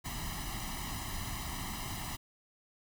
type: noise with comb filter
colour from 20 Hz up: pink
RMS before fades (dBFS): -39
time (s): 0.04-2.17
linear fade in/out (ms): 20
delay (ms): 1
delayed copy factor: +0.95
effects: none

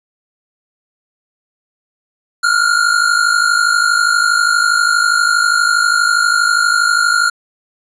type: tone pair together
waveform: square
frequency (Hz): 1385 / 1437.4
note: F6 / F6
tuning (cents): -15 / +49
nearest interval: minor second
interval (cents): 64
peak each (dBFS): -14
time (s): 2.43-7.3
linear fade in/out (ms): 10
effects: resampled to 22050 Hz + 8-bit

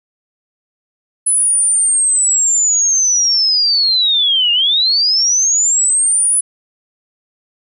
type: linear two-way sweep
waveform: sine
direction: down then up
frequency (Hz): 10120 to 2794 to 10060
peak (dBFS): -10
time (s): 1.26-6.41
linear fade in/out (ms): 10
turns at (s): 4.52
effects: none

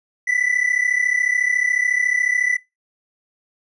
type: tone pair together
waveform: triangle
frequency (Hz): 1968 / 2002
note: B6 / B6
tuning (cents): -7 / +23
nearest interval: unison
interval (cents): 30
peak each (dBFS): -18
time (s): 0.27-2.57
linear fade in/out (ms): 10
effects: noise-tail reverb RT60 0.2 s tail -18 dB re dry + resampled to 24000 Hz

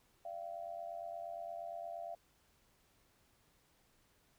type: tone with amplitude modulation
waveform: sine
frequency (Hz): 681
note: F5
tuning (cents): -44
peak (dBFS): -38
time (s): 0.25-2.15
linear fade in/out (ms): 5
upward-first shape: sine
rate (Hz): 88.6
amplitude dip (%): 85
effects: pink hiss -72 dBFS RMS until 4.38 s

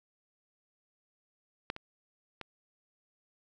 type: clicks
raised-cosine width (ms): 0.3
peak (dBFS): -17 / -26 / -24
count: 3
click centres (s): 1.701 / 1.764 / 2.413
effects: none

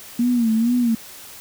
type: tone with vibrato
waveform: sine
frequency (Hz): 233.3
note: A#3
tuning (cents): +2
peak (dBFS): -15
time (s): 0.19-0.95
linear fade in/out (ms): 5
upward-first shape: sine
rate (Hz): 2.2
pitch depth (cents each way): 100
effects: white hiss -40 dBFS RMS until 1.4 s

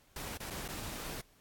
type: noise with dropouts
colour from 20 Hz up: pink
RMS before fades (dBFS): -42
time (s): 0.16-1.21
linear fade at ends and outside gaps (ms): 2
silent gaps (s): 0.373-0.402 / 0.502-0.506 / 0.679-0.687
effects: pink hiss -66 dBFS RMS until 1.4 s + AAC 64 kbps

